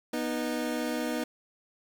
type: tone pair together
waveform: 25% pulse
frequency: 244.6 / 310 Hz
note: B3 / D#4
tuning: -16 / -6 cents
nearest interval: major third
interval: 410 cents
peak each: -28 / -29 dBFS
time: 0.13-1.24 s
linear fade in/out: 5 ms
effects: 9-bit